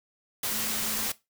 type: tone in noise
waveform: sine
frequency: 217.5 Hz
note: A3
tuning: 20 cents flat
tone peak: -41 dBFS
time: 0.51-1.07 s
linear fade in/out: 5 ms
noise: white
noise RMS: -30 dBFS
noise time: 0.43-1.12 s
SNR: -14 dB
effects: noise-tail reverb RT60 0.2 s tail -17 dB re dry